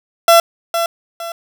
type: tone with echo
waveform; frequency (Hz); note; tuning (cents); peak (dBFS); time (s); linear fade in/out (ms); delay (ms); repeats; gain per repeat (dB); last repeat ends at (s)
30% pulse; 675; E5; +41; -3; 0.28-0.4; 2; 460; 2; -9; 1.32
effects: none